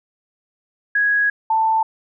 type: tone pair in turn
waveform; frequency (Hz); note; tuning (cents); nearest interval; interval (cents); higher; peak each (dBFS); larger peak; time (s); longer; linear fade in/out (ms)
sine; 1661.2 / 886.6; G#6 / A5; 0 / +13; major seventh; 1087; first; -14; neither; 0.95-1.3 / 1.5-1.83; first; 5
effects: none